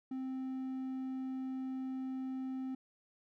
triangle tone, 261.6 Hz, C4, in tune, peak -35 dBFS, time 0.11-2.75 s, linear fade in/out 5 ms, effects none

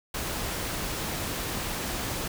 pink noise, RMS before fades -32 dBFS, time 0.14-2.28 s, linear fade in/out 5 ms, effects none

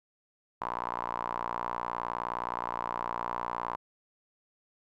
sawtooth tone with band-pass filter, 59.4 Hz, A#1, 33 cents sharp, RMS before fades -35 dBFS, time 0.61-3.76 s, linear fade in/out 5 ms, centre 1000 Hz, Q 5.8, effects none

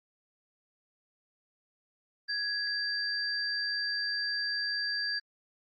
sine tone pair together, 1664 / 4701 Hz, G#6 / D8, +3 / +1 cents, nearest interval octave + tritone, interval 1798 cents, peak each -33 / -32 dBFS, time 2.28-5.2 s, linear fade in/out 20 ms, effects Opus 24 kbps

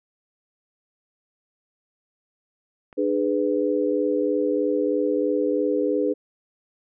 click, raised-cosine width 0.5 ms, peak -30 dBFS, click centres 2.928 s
sine chord, G# diminished, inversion second, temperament just, 299 / 415.3 / 498.4 Hz, D4 / G#4 / B4, +31 / 0 / +16 cents, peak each -24 dBFS, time 2.97-6.14 s, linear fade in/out 20 ms
effects none

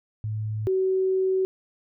sine tone pair in turn, 107.8 / 377.8 Hz, A2 / F#4, -35 / +36 cents, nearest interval octave + minor seventh, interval 2171 cents, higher second, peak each -26 / -20 dBFS, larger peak second, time 0.24-0.67 / 0.67-1.45 s, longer second, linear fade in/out 0 ms, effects none

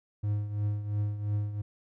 triangle tone with tremolo, 103.83 Hz, G#2, in tune, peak -23 dBFS, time 0.23-1.62 s, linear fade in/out 10 ms, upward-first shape triangle, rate 2.9 Hz, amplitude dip 70%, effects none

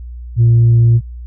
sine tone, 116.54 Hz, A#2, in tune, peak -4 dBFS, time 0.36-1.01 s, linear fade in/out 50 ms, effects tanh soft clip ceiling -4 dBFS + added 60 Hz sine -26 dBFS peak until 1.26 s

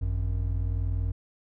triangle tone pair together, 51.7 / 92.5 Hz, G#1 / F#2, -7 / 0 cents, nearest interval minor seventh, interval 1007 cents, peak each -26 dBFS, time 0.01-1.12 s, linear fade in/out 10 ms, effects none

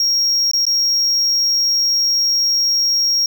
triangle tone with dropouts, 5588 Hz, F8, in tune, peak -12 dBFS, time 0-3.26 s, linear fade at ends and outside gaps 2 ms, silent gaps 0.514-0.534 / 0.653-0.666 s, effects none

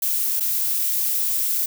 violet noise with dropouts, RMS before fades -22 dBFS, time 0.02-1.66 s, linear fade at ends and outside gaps 5 ms, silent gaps 0.399-0.405 s, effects none

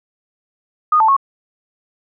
sine tone with pitch steps, 1232 / 882 / 1096 Hz, D#6 / A5 / C#6, -17 / +4 / -20 cents, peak -9 dBFS, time 0.92-1.166 s, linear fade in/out 5 ms, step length 82 ms, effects none

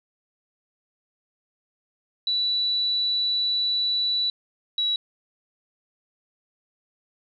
sine tone pair in turn, 3950 / 3900 Hz, B7 / B7, 0 / -23 cents, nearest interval unison, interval 23 cents, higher first, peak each -21 dBFS, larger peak neither, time 2.27-4.3 / 4.78-4.96 s, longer first, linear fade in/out 2 ms, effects none

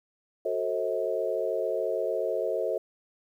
sine chord, F# diminished seventh, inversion none, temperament just, 370 / 444 / 532.8 / 639.4 Hz, F#4 / A4 / C5 / Eb5, 0 / +16 / +31 / +47 cents, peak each -34 / -31 / -31 / -31 dBFS, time 0.45-2.78 s, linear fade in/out 5 ms, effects 10-bit

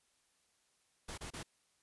pink noise bursts, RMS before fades -45 dBFS, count 3, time 1.08-1.432 s, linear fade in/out 10 ms, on 98 ms, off 29 ms, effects white hiss -75 dBFS RMS until 1.82 s + resampled to 24000 Hz

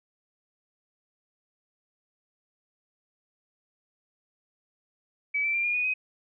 sine tone with pitch steps, 2288 / 2332 / 2377 / 2423 / 2469 / 2517 Hz, D7 / D7 / D7 / D#7 / D#7 / D#7, -46 / -13 / +20 / -47 / -14 / +19 cents, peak -24 dBFS, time 5.34-5.94 s, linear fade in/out 10 ms, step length 100 ms, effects none

